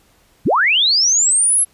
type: linear sweep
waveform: sine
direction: up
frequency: 58.3 to 11175 Hz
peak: -11 dBFS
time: 0.45-1.65 s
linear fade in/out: 20 ms
effects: pink hiss -55 dBFS RMS until 1.73 s + resampled to 32000 Hz